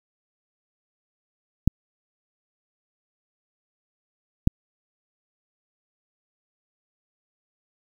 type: clicks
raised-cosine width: 5 ms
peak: -3 dBFS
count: 2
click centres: 1.676 / 4.474 s
effects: 7-bit